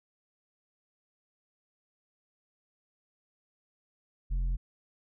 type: tone with tanh clipping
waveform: sine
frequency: 43.65 Hz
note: F1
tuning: in tune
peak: -28 dBFS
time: 4.3-4.57 s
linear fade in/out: 20 ms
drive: 6 dB
effects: none